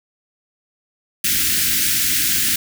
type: band-stop noise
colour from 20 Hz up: white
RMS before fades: -18 dBFS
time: 1.24-2.56 s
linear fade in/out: 5 ms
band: 340 to 1500 Hz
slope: 48 dB/octave
effects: none